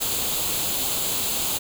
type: noise with comb filter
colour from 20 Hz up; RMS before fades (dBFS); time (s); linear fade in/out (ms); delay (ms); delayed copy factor
white; -25; 0-1.59; 20; 0.27; +0.6
effects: none